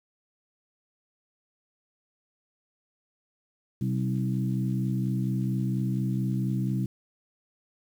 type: harmonic tone with a mistuned harmonic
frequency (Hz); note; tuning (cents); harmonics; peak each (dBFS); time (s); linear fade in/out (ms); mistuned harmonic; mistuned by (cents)
64.3; C2; -30; 2 / 3 / 4 / 5; -27 / -29 / -37 / -37; 3.81-6.86; 5; 4; +37
effects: 9-bit